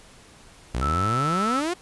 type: exponential sweep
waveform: sawtooth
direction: up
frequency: 57 to 370 Hz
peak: -20 dBFS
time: 0.74-1.74 s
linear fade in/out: 10 ms
type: tone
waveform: sine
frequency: 1318.5 Hz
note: E6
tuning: in tune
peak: -23 dBFS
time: 0.81-1.61 s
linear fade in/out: 20 ms
effects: pink hiss -50 dBFS RMS until 1.81 s + resampled to 24000 Hz